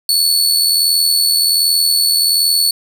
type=tone with amplitude modulation; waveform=sawtooth; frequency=4435 Hz; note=C#8; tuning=in tune; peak=-6 dBFS; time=0.09-2.71 s; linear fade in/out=2 ms; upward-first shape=sine; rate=81.3 Hz; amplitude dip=45%; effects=none